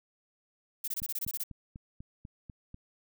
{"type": "noise bursts", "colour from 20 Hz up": "violet", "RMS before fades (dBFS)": -34, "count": 10, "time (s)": [0.84, 1.436], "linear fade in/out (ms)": 5, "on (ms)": 38, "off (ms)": 24}
{"type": "click train", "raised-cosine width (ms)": 5, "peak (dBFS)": -32, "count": 8, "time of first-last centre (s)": [1.02, 2.744], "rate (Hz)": 4.06}
{"effects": []}